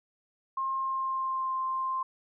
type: tone with pitch glide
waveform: sine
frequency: 1066 to 1049.5 Hz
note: C6 to C6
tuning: +32 to +5 cents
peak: -28 dBFS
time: 0.57-2.03 s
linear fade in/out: 5 ms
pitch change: -27 cents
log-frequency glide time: 0.75-1.53 s
effects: none